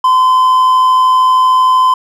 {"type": "tone with amplitude modulation", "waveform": "triangle", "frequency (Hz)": 1025, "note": "C6", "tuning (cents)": -36, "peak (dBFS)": -3, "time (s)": [0.04, 1.94], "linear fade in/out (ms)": 5, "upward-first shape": "sine", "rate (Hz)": 113, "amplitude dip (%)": 25, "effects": []}